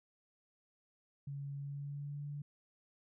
sine tone with pitch glide, 140.6 to 144.97 Hz, C#3 to D3, +25 to -22 cents, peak -40 dBFS, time 1.27-2.42 s, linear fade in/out 5 ms, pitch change +53 cents, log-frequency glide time 1.56-2.25 s, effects none

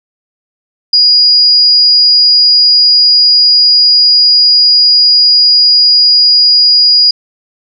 sine tone, 4885 Hz, D#8, 33 cents flat, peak -3 dBFS, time 0.93-7.11 s, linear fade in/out 5 ms, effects none

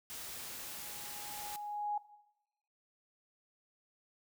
white noise, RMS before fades -45 dBFS, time 0.1-1.56 s, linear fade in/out 0 ms
sine tone with exponential growth, 830.6 Hz, G#5, in tune, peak -31 dBFS, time 0.32-1.98 s, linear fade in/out 5 ms, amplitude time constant 360 ms
effects noise-tail reverb RT60 0.9 s tail -17 dB re dry

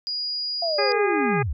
sine tone, 4883 Hz, D#8, 33 cents flat, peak -25 dBFS, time 0.07-0.92 s, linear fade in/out 0 ms
sine linear sweep, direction down, 697 to 55 Hz, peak -23 dBFS, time 0.62-1.53 s, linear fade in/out 5 ms
harmonic tone, 409.2 Hz, G#4, 26 cents flat, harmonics 1 / 2 / 3 / 4 / 5 / 6, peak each -24 / -27 / -29 / -30 / -31 / -32 dBFS, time 0.78-1.43 s, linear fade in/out 10 ms
effects none

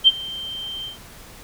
sine tone with ADSR envelope, 3136 Hz, G7, in tune, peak -6 dBFS, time 0.04-0.98 s, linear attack 35 ms, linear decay 32 ms, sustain -22 dB, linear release 130 ms, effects pink hiss -43 dBFS RMS until 1.43 s

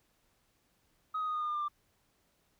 sine tone with pitch steps, 1263 / 1251.4 / 1239.9 / 1228.5 / 1217.2 / 1206 / 1194.9 / 1183.9 Hz, D#6 / D#6 / D#6 / D#6 / D#6 / D6 / D6 / D6, +26 / +10 / -6 / -22 / -38 / +46 / +30 / +14 cents, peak -30 dBFS, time 1.14-1.684 s, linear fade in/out 10 ms, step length 68 ms, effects tanh soft clip ceiling -29 dBFS + pink hiss -73 dBFS RMS until 2.59 s

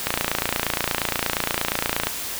click train, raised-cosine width 0.3 ms, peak -4 dBFS, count 58, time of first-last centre 0.07-2.07 s, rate 28.5 Hz, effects white hiss -30 dBFS RMS until 2.39 s

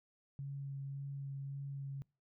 sine tone with vibrato, 138.59 Hz, C#3, in tune, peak -40 dBFS, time 0.39-2.02 s, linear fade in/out 0 ms, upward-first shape sine, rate 1.8 Hz, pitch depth 12 cents each way, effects noise-tail reverb RT60 0.3 s tail -25 dB re dry

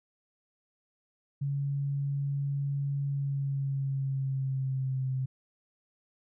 sine tone with pitch glide, 140.4 to 131 Hz, C#3 to C3, +22 to +2 cents, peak -28 dBFS, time 1.41-5.26 s, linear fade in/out 10 ms, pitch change -120 cents, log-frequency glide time 3.06-5.09 s, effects none

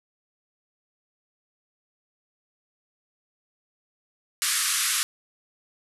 white band-pass noise, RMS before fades -25 dBFS, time 4.42-5.03 s, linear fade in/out 0 ms, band 1100 to 12000 Hz, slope 96 dB/octave, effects none

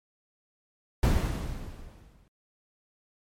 brown noise with exponential decay, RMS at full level -20 dBFS, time 1.03-2.28 s, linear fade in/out 2 ms, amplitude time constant 270 ms, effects MP3 64 kbps

